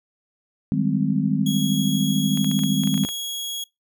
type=chord; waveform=sine; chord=Ab major seventh; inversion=second; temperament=just; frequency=155.74 / 194.67 / 207.7 / 259.6 Hz; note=Eb3 / G3 / Ab3 / C4; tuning=+2 / -12 / 0 / -13 cents; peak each=-24 dBFS; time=0.72-3.05 s; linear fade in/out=0 ms
type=tone; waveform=sawtooth; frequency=3322 Hz; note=G#7; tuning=in tune; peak=-24 dBFS; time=1.46-3.64 s; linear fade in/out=5 ms
type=clicks; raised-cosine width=0.3 ms; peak=-20 dBFS; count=11; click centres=2.374 / 2.445 / 2.514 / 2.591 / 2.636 / 2.836 / 2.874 / 2.942 / 2.978 / 3.037 / 3.089 s
effects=noise-tail reverb RT60 0.2 s tail -23 dB re dry